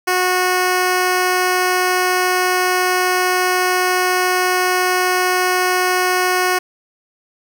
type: tone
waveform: 10% pulse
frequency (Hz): 365.5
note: F#4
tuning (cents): -21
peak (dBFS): -6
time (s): 0.07-6.59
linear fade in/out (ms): 10
effects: none